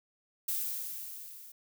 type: noise with level ramp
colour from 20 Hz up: violet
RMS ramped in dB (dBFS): -32 to -51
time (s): 0.48-1.52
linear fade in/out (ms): 5
effects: none